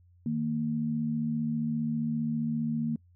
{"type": "tone pair together", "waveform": "sine", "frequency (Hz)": [155.56, 230.6], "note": ["D#3", "A#3"], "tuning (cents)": [0, -19], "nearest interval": "perfect fifth", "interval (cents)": 681, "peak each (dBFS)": [-33, -28], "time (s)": [0.26, 2.96], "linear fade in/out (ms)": 2, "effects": ["noise-tail reverb RT60 0.1 s tail -26 dB re dry", "added 88 Hz sine -57 dBFS peak until 3.15 s"]}